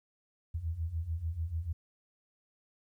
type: beating tone pair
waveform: sine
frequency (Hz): 78 / 84.8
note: D#2 / E2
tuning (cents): +5 / +50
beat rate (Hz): 6.8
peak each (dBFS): -38 / -34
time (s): 0.54-1.73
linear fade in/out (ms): 10
effects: 12-bit